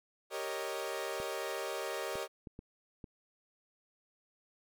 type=chord; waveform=sawtooth; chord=Eb dominant seventh; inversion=first; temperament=equal; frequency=392 / 466.2 / 554.4 / 622.3 Hz; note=G4 / Bb4 / Db5 / Eb5; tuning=0 / 0 / 0 / 0 cents; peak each=-38 dBFS; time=0.3-2.28 s; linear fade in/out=50 ms
type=clicks; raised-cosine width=3 ms; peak=-33 dBFS; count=5; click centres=1.201 / 2.155 / 2.472 / 2.591 / 3.042 s
effects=none